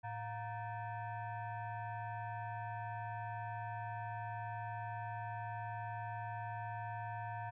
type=tone with frequency modulation; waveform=sine; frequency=109.9 Hz; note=A2; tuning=2 cents flat; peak=-40 dBFS; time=0.03-7.51 s; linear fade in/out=20 ms; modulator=822 Hz; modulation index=1.4; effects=none